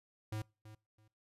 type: tone with echo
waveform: square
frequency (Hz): 107.9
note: A2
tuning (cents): -33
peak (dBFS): -38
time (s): 0.32-0.42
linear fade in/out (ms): 5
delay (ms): 330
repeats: 2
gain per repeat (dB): -14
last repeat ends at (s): 1.08
effects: noise-tail reverb RT60 0.3 s tail -24 dB re dry + resampled to 32000 Hz

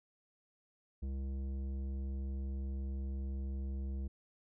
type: tone with tanh clipping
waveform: sine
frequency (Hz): 67.2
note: C2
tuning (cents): +47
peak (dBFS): -38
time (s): 1.02-4.08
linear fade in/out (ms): 10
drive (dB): 12
effects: none

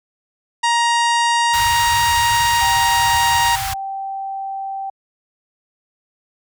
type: harmonic tone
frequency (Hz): 940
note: A#5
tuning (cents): +14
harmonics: 1 / 2 / 3 / 4 / 5 / 6 / 7 / 8 / 9 / 10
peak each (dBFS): -15 / -21 / -25 / -27 / -29 / -31 / -32 / -33 / -34 / -35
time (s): 0.63-3.56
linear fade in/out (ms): 10
type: band-stop noise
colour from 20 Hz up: pink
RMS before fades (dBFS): -24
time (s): 1.53-3.74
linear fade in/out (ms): 10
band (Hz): 130 to 1000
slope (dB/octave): 48
type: tone with pitch glide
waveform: sine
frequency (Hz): 784 to 779.5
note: G5 to G5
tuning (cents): 0 to -10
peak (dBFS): -23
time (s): 2.61-4.9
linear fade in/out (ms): 5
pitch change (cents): -10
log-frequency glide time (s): 3.52-3.69
effects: high-pass 60 Hz 12 dB/octave

